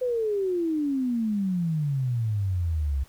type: exponential sweep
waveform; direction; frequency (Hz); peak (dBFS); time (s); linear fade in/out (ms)
sine; down; 513 to 65.5; -23; 0.01-3.04; 10
effects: pink hiss -56 dBFS RMS until 3.08 s